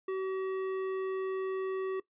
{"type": "tone with tanh clipping", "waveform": "sine", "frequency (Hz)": 380, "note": "F#4", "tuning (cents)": 46, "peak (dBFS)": -33, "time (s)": [0.08, 2], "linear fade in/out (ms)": 5, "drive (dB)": 12, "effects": ["noise-tail reverb RT60 0.1 s tail -19 dB re dry", "resampled to 8000 Hz"]}